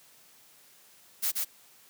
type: noise with echo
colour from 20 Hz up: blue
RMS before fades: -28 dBFS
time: 1.22-1.32 s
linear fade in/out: 20 ms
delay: 130 ms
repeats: 1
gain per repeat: -2 dB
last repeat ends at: 1.45 s
effects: white hiss -58 dBFS RMS until 1.89 s + high-pass 100 Hz 12 dB/octave